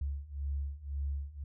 sine beating tone pair, 69.3 / 71.2 Hz, C#2 / C#2, 0 / +47 cents, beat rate 1.9 Hz, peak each -38 / -36 dBFS, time 0.01-1.44 s, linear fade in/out 5 ms, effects none

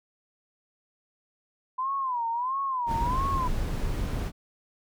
sine tone with vibrato, 1005 Hz, B5, 30 cents sharp, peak -26 dBFS, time 1.78-3.48 s, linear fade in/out 10 ms, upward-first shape sine, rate 1.5 Hz, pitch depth 160 cents each way
brown noise, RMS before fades -29 dBFS, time 2.86-4.32 s, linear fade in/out 50 ms
effects none

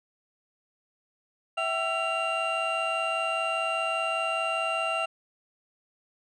triangle tone cluster, 658 / 763 / 1338 / 2776 Hz, E5 / G5 / E6 / F7, -3 / -47 / +25 / -11 cents, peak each -29 / -32 / -30 / -29 dBFS, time 1.57-5.06 s, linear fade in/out 10 ms, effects resampled to 24000 Hz

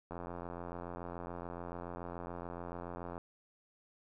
click train, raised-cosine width 1 ms, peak -29 dBFS, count 268, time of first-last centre 0.11-3.179 s, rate 87 Hz, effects none

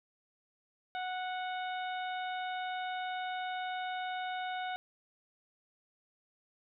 harmonic tone, 737 Hz, F#5, 7 cents flat, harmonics 1 / 2 / 3 / 4 / 5, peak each -36 / -42 / -47 / -50 / -48 dBFS, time 0.95-4.76 s, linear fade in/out 0 ms, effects none

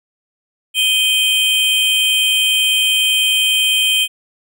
square tone pair together, 2489 / 3139 Hz, D#7 / G7, 0 / +2 cents, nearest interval major third, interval 402 cents, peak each -18 / -14 dBFS, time 0.74-4.08 s, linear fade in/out 50 ms, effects none

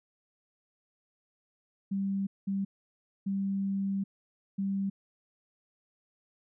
sine tone bursts at uneven times, 196 Hz, G3, in tune, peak -28 dBFS, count 4, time 1.91-2.27 / 2.47-2.65 / 3.26-4.04 / 4.58-4.9 s, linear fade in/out 10 ms, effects none

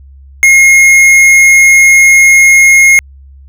sine tone with tanh clipping, 2150 Hz, C7, 47 cents sharp, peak -3 dBFS, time 0.43-2.99 s, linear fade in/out 0 ms, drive 13 dB, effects added 68 Hz sine -32 dBFS peak until 3.48 s

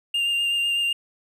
triangle tone with vibrato, 2800 Hz, F7, 4 cents sharp, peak -19 dBFS, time 0.14-0.93 s, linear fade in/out 5 ms, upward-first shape sine, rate 8 Hz, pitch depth 15 cents each way, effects none

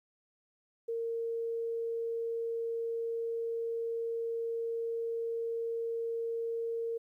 sine tone, 460.3 Hz, A#4, 22 cents flat, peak -32 dBFS, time 0.88-6.98 s, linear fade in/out 10 ms, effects 12-bit

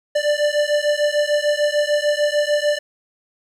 square beating tone pair, 587.3 / 594 Hz, D5 / D5, 0 / +20 cents, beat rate 6.7 Hz, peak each -20 dBFS, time 0.15-2.79 s, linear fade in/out 10 ms, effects low-pass 7000 Hz 12 dB/octave + 9-bit

